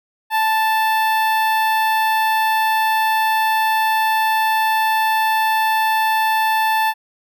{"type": "tone with notch filter", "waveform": "sawtooth", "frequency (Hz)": 880, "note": "A5", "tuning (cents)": 0, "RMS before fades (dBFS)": -17, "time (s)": [0.3, 6.94], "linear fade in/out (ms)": 50, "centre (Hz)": 6800, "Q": 0.57, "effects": []}